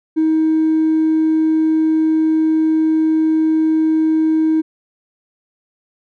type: tone with hard clipping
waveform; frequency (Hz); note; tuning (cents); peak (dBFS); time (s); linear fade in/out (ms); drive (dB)
sine; 316.5; D#4; +30; -12; 0.16-4.62; 20; 1
effects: none